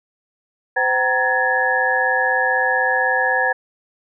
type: tone cluster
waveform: sine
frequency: 513 / 766 / 936 / 1681 / 1797 Hz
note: C5 / G5 / A#5 / G#6 / A6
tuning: -34 / -40 / +7 / +20 / +36 cents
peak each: -23 / -22 / -25 / -18 / -25 dBFS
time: 0.76-3.53 s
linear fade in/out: 10 ms
effects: none